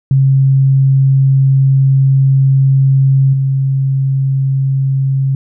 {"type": "tone with level steps", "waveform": "sine", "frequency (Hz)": 135.1, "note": "C#3", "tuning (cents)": -44, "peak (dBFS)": [-6, -10], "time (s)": [0.11, 5.35], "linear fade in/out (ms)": 2, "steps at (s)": 3.33, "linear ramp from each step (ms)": 5, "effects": []}